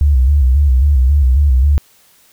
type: tone with vibrato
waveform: sine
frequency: 68 Hz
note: C#2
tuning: 33 cents flat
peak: -7 dBFS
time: 0.01-1.78 s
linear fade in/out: 0 ms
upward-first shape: square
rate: 3.7 Hz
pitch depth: 110 cents each way
effects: white hiss -50 dBFS RMS until 2.32 s